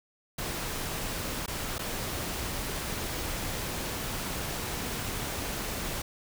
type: noise with dropouts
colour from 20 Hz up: pink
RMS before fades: -34 dBFS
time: 0.38-6.02 s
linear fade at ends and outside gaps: 5 ms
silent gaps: 1.462-1.478 / 1.783-1.791 s
effects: none